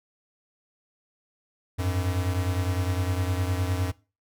square beating tone pair, 90 / 99.8 Hz, F#2 / G2, -47 / +32 cents, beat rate 9.8 Hz, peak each -26 / -31 dBFS, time 1.78-3.92 s, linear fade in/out 20 ms, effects noise-tail reverb RT60 0.3 s tail -20 dB re dry

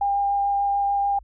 sine tone with vibrato, 802 Hz, G5, 39 cents sharp, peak -19 dBFS, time 0.01-1.19 s, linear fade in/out 5 ms, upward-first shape sine, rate 6.8 Hz, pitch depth 8 cents each way, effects added 50 Hz sine -45 dBFS peak until 1.23 s

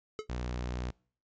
square tone with exponential decay, 430 Hz, A4, 40 cents flat, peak -31 dBFS, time 0.19-0.27 s, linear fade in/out 0 ms, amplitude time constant 16 ms
sawtooth tone, 61.2 Hz, B1, 15 cents flat, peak -30 dBFS, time 0.29-0.91 s, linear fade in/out 10 ms
effects noise-tail reverb RT60 0.5 s tail -26 dB re dry + resampled to 16000 Hz

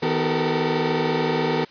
30% pulse tone cluster, 158.8 / 248.3 / 383 / 442.6 / 462.9 Hz, D#3 / B3 / G4 / A4 / A#4, +36 / +9 / -40 / +10 / -12 cents, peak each -24 dBFS, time 0.02-1.65 s, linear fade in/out 10 ms, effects white hiss -48 dBFS RMS until 1.7 s + resampled to 11025 Hz

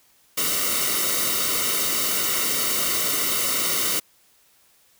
white noise with comb filter, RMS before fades -23 dBFS, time 0.37-4 s, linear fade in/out 10 ms, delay 1.2 ms, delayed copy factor -0.75, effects white hiss -59 dBFS RMS until 4.99 s

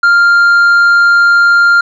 triangle tone with tanh clipping, 1396.9 Hz, F6, in tune, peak -5 dBFS, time 0.03-1.81 s, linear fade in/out 5 ms, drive 8 dB, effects none

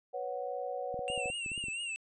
sine chord, B suspended second, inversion none, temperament just, 493.9 / 555.6 / 740.8 Hz, B4 / C#5 / F#5, 0 / +4 / +2 cents, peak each -39 dBFS, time 0.13-1.31 s, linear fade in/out 20 ms
clicks, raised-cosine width 3 ms, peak -34 dBFS, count 11, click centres 0.943 / 0.992 / 1.101 / 1.177 / 1.258 / 1.301 / 1.462 / 1.517 / 1.578 / 1.64 / 1.684 s
square tone with vibrato, 2737 Hz, F7, 36 cents flat, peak -36 dBFS, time 1.08-1.96 s, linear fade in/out 0 ms, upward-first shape triangle, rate 4.4 Hz, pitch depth 93 cents each way
effects resampled to 24000 Hz

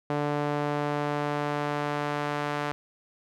sawtooth tone with band-pass filter sweep, 146.7 Hz, D3, 2 cents flat, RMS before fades -29 dBFS, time 0.1-2.72 s, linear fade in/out 0 ms, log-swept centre 640 to 1200 Hz, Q 0.75, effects none

